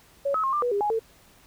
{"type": "tone with pitch steps", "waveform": "sine", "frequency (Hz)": [559, 1284, 1071, 1189, 487.6, 404.8, 833, 448.7], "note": ["C#5", "E6", "C6", "D6", "B4", "G#4", "G#5", "A4"], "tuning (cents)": [14, -46, 40, 21, -22, -44, 5, 34], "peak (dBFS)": -22, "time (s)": [0.25, 0.994], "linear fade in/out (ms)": 10, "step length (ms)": 93, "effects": ["pink hiss -56 dBFS RMS until 1.46 s"]}